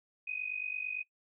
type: tone with amplitude modulation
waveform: sine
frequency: 2500 Hz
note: D#7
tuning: 8 cents sharp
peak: -31 dBFS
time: 0.27-1.03 s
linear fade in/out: 10 ms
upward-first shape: sine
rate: 48.9 Hz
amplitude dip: 90%
effects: noise-tail reverb RT60 0.1 s tail -18 dB re dry